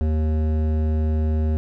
sine tone with hard clipping, 77.78 Hz, D#2, in tune, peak -20 dBFS, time 0.01-1.57 s, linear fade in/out 0 ms, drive 13 dB, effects none

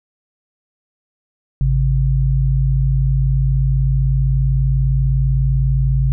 sine tone pair together, 54.02 / 134.1 Hz, A1 / C3, -31 / +43 cents, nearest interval octave + major third, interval 1574 cents, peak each -15 dBFS, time 1.61-6.12 s, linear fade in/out 0 ms, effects none

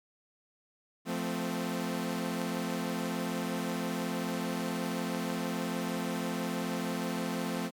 sawtooth chord, F major, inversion none, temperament equal with one note detuned, 174.61 / 220 / 258.8 Hz, F3 / A3 / C4, 0 / 0 / -19 cents, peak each -32 dBFS, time 1.05-7.71 s, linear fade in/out 50 ms, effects MP3 96 kbps

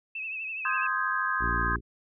sine tone with vibrato, 2600 Hz, E7, 24 cents flat, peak -32 dBFS, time 0.15-0.87 s, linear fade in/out 5 ms, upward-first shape triangle, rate 12 Hz, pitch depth 70 cents each way
sine chord, Ab major seventh, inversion first, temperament equal, 1046.5 / 1244.5 / 1568 / 1661.2 Hz, C6 / Eb6 / G6 / Ab6, 0 / 0 / 0 / 0 cents, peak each -31 dBFS, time 0.65-1.76 s, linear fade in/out 2 ms
harmonic tone, 58.27 Hz, A#1, in tune, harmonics 1 / 2 / 3 / 4 / 5 / 6 / 7, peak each -31 / -37 / -41 / -40 / -41 / -41 / -43 dBFS, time 1.39-1.81 s, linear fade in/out 50 ms
effects none

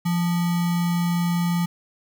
sine tone with sample-and-hold, 172.7 Hz, F3, 19 cents flat, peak -19 dBFS, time 0.05-1.66 s, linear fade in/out 10 ms, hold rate 1050 Hz, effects none

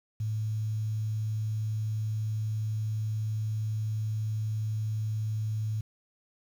sine tone with quantisation, 108.5 Hz, A2, 24 cents flat, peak -28 dBFS, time 0.2-5.81 s, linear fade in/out 5 ms, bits 9, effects none

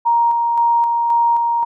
sine tone with tremolo, 937 Hz, A#5, 9 cents sharp, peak -11 dBFS, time 0.05-1.65 s, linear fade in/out 20 ms, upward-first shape square, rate 1.9 Hz, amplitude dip 30%, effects none

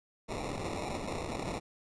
blue noise with sample-and-hold, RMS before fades -37 dBFS, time 0.28-1.6 s, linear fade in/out 20 ms, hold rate 1575 Hz, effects resampled to 22050 Hz

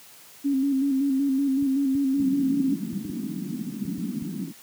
sine tone with vibrato, 273.2 Hz, C#4, 25 cents flat, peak -20 dBFS, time 0.44-2.75 s, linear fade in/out 20 ms, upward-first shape square, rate 5.3 Hz, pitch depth 47 cents each way
clicks, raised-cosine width 5 ms, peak -25 dBFS, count 9, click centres 1.625 / 1.951 / 2.2 / 2.93 / 3.052 / 3.099 / 3.85 / 3.98 / 4.221 s
pink band-pass noise, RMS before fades -31 dBFS, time 2.15-4.53 s, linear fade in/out 50 ms, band 170 to 290 Hz, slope 48 dB/octave
effects white hiss -49 dBFS RMS until 4.62 s + high-pass 100 Hz 12 dB/octave

